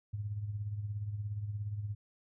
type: tone with tremolo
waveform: sine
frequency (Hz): 103.83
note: G#2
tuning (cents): 0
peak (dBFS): -32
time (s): 0.13-1.95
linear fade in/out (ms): 10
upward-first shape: triangle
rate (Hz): 17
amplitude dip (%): 65
effects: none